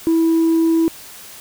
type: tone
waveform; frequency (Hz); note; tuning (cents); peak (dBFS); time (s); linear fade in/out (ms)
sine; 327.7; E4; -10; -10; 0.07-0.88; 0
effects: tanh soft clip ceiling -10 dBFS + white hiss -38 dBFS RMS until 1.4 s

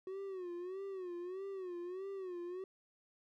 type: tone with vibrato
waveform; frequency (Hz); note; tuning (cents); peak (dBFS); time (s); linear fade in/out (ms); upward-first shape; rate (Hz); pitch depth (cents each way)
triangle; 370; F#4; 0; -39; 0.07-2.64; 2; sine; 1.6; 110
effects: none

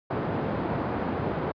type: band-pass noise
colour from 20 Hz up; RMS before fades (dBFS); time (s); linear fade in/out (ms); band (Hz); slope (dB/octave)
pink; -29; 0.1-1.52; 10; 110 to 1000; 12
effects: high-pass 60 Hz 12 dB/octave + resampled to 11025 Hz

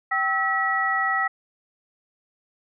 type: tone cluster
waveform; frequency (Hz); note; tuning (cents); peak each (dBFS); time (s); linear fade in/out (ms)
sine; 774 / 1301 / 1933; G5 / E6 / B6; -22 / -23 / -38; -27 / -25 / -23; 0.11-1.28; 10
effects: none

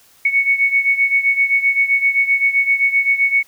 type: beating tone pair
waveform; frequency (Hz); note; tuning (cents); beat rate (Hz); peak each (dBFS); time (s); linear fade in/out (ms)
sine; 2217 / 2224.7; C#7 / C#7; 0 / +6; 7.7; -14 / -18; 0.25-3.43; 5
effects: white hiss -51 dBFS RMS until 3.47 s

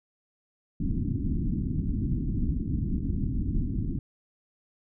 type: low-pass noise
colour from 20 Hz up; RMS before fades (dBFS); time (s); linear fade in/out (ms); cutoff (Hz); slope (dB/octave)
pink; -28; 0.8-3.99; 2; 300; 48
effects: none

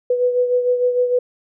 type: beating tone pair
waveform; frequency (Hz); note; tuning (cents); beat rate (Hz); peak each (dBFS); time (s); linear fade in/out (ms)
sine; 493.7 / 500.3; B4 / B4; -1 / +22; 6.6; -15 / -23; 0.1-1.19; 5
effects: none

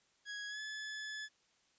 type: tone with pitch glide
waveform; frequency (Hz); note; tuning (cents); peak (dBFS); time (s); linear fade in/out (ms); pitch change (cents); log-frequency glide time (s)
sawtooth; 1661.2 to 1719.8; G#6 to A6; 0 to -40; -38; 0.25-1.29; 50; +60; 0.48-0.6
effects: white hiss -73 dBFS RMS until 1.78 s + resampled to 16000 Hz

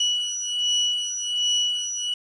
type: beating tone pair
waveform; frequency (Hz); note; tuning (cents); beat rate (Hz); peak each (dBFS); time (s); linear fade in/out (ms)
35% pulse; 2939 / 2940.3; F#7 / F#7; -12 / -12; 1.3; -23; 0-2.14; 5
effects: resampled to 22050 Hz + 8-bit

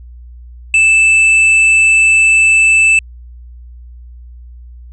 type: tone with hard clipping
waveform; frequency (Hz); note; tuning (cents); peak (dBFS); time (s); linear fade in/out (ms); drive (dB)
sine; 2637; E7; 0; -7; 0.74-2.99; 2; 5
effects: added 60 Hz sine -31 dBFS peak until 4.92 s + resampled to 22050 Hz

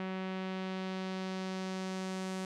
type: tone with low-pass filter sweep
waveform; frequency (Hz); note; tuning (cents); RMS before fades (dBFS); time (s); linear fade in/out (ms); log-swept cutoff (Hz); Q
sawtooth; 188.1; F#3; +29; -38; 0-2.45; 2; 2600 to 8300; 1.2
effects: none

